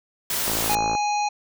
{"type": "noise", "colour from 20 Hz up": "white", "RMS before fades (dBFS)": -25, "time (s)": [0.3, 0.75], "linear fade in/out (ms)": 2}
{"type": "click train", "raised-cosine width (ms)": 1, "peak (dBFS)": -14, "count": 27, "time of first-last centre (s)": [0.48, 0.951], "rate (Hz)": 55.2}
{"type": "harmonic tone", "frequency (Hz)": 830.6, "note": "G#5", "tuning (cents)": 0, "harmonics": [1, 3, 5, 7, 8], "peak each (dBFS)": [-21, -31, -35, -38, -39], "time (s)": [0.69, 1.29], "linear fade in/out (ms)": 10}
{"effects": []}